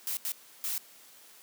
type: noise bursts at uneven times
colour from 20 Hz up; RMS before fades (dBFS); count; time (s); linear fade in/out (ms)
blue; -33; 3; 0.07-0.17 / 0.25-0.32 / 0.64-0.78; 0
effects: white hiss -55 dBFS RMS until 1.42 s + high-pass 200 Hz 12 dB/octave